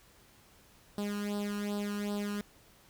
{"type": "tone with flanger", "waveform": "sawtooth", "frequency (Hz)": 205.2, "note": "G#3", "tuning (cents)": -21, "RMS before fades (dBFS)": -35, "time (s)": [0.98, 2.41], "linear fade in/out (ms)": 0, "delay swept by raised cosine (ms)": [0.22, 0.73], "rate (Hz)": 2.6, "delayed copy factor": 0.8, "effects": ["pink hiss -61 dBFS RMS until 2.89 s"]}